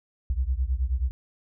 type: beating tone pair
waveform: sine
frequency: 60.3 / 69.7 Hz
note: B1 / C#2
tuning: -41 / +10 cents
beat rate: 9.4 Hz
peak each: -25 / -27 dBFS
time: 0.3-1.11 s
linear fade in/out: 0 ms
effects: none